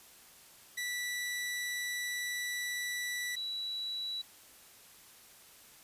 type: tone pair in turn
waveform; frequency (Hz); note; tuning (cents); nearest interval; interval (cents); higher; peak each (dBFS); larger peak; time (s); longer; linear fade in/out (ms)
sawtooth / sine; 1963 / 3926; B6 / B7; -11 / -11; octave; 1200; second; -31 / -35; first; 0.77-3.36 / 3.36-4.22; first; 10
effects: white hiss -57 dBFS RMS until 5.83 s + resampled to 32000 Hz